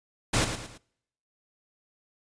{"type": "noise with echo", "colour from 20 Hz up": "pink", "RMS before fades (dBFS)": -24, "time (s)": [0.33, 0.45], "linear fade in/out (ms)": 10, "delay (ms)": 110, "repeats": 3, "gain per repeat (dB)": -8, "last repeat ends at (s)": 0.78, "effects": ["noise-tail reverb RT60 0.8 s tail -26 dB re dry", "resampled to 22050 Hz"]}